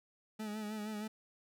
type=tone with vibrato; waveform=40% pulse; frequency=212.9 Hz; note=G#3; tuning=43 cents sharp; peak=-38 dBFS; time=0.39-1.08 s; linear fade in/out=10 ms; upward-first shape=sine; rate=6.4 Hz; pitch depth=45 cents each way; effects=none